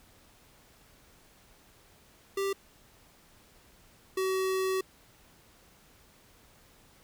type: tone pair in turn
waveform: square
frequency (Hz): 392.7 / 378.4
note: G4 / F#4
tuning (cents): +3 / +39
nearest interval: minor second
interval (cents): 64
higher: first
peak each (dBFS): -29 / -28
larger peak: second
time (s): 2.37-2.53 / 4.17-4.81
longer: second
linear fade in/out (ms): 5
effects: pink hiss -60 dBFS RMS until 7.03 s